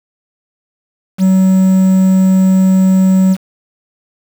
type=tone with quantisation; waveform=triangle; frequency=188.8 Hz; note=F#3; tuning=35 cents sharp; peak=-4 dBFS; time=1.18-3.37 s; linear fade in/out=50 ms; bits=5; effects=none